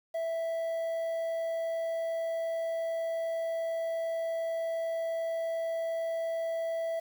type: tone with quantisation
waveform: triangle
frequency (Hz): 659.3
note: E5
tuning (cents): 0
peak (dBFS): -28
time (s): 0.14-7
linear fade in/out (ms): 10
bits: 9
effects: none